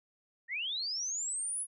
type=linear sweep; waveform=sine; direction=up; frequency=1797 to 10530 Hz; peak=-33 dBFS; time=0.48-1.67 s; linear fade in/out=50 ms; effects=none